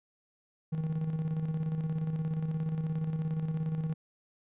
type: tone with tremolo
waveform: triangle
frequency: 158.7 Hz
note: D#3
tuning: 35 cents sharp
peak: -26 dBFS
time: 0.72-3.94 s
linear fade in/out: 10 ms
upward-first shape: square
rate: 17 Hz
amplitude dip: 45%
effects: resampled to 8000 Hz